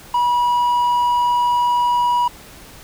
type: tone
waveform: triangle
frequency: 970 Hz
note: B5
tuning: 31 cents flat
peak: -12 dBFS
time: 0.14-2.28 s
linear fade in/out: 5 ms
effects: pink hiss -41 dBFS RMS until 2.83 s